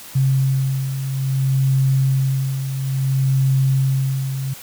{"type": "beating tone pair", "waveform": "sine", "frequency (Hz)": [133.4, 133.99], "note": ["C3", "C3"], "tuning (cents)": [34, 42], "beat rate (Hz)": 0.59, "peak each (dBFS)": [-23, -16], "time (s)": [0.15, 4.54], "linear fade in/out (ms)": 10, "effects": ["white hiss -38 dBFS RMS until 4.62 s"]}